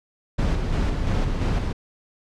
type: noise with tremolo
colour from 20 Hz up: brown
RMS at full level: -21 dBFS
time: 0.38-1.73 s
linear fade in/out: 10 ms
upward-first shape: square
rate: 2.9 Hz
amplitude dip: 35%
effects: low-pass 6000 Hz 12 dB/octave